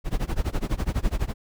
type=noise with tremolo; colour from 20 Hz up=brown; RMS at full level=-22 dBFS; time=0.04-1.34 s; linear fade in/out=50 ms; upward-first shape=sine; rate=12 Hz; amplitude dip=95%; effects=none